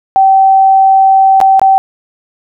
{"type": "tone with dropouts", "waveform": "sine", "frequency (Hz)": 772, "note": "G5", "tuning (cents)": -27, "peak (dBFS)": -3, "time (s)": [0.16, 1.78], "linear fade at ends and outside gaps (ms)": 0, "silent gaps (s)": [[1.403, 1.413], [1.595, 1.616]], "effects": []}